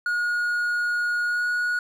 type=tone with pitch glide; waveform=triangle; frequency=1442 to 1454.5 Hz; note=F#6 to F#6; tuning=-45 to -30 cents; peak=-20 dBFS; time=0.06-1.79 s; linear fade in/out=2 ms; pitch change=+15 cents; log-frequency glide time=1.26-1.46 s; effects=none